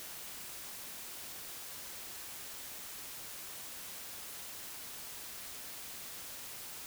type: silence
effects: white hiss -46 dBFS RMS until 6.86 s